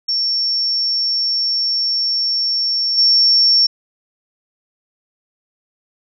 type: tone with level steps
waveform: sine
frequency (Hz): 5460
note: F8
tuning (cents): -40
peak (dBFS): -15 / -9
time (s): 0.08-3.67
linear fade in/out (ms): 10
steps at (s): 2.97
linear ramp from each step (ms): 20
effects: none